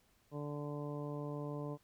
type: harmonic tone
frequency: 146.4 Hz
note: D3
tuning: 5 cents flat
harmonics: 1 / 2 / 3 / 4 / 5 / 6 / 7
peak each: -42 / -45 / -46 / -48 / -57 / -56 / -52 dBFS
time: 0.31-1.78 s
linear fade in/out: 50 ms
effects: pink hiss -72 dBFS RMS until 1.83 s